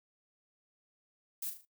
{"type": "noise with echo", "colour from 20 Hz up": "violet", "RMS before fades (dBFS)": -38, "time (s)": [1.42, 1.5], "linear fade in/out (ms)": 5, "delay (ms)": 38, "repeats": 4, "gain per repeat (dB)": -7, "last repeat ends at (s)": 1.652, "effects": ["noise-tail reverb RT60 0.1 s tail -17 dB re dry"]}